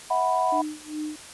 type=chord; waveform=sine; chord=E suspended second; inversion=none; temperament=equal with one note detuned; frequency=646.8 / 740 / 987.8 Hz; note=E5 / F#5 / B5; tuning=-33 / 0 / 0 cents; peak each=-27 / -24 / -24 dBFS; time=0.1-0.62 s; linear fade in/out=10 ms
type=tone with tremolo; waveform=sine; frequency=304.7 Hz; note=D#4; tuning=36 cents flat; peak=-27 dBFS; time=0.52-1.16 s; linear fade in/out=5 ms; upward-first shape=sine; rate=2.5 Hz; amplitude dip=95%
effects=white hiss -43 dBFS RMS until 1.33 s + resampled to 24000 Hz